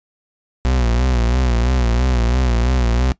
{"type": "tone with vibrato", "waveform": "40% pulse", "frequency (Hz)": 61, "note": "B1", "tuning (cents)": -21, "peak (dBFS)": -13, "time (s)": [0.65, 3.12], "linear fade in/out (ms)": 0, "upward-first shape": "sine", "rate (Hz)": 3, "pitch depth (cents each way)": 97, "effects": ["noise-tail reverb RT60 0.1 s tail -19 dB re dry", "resampled to 16000 Hz"]}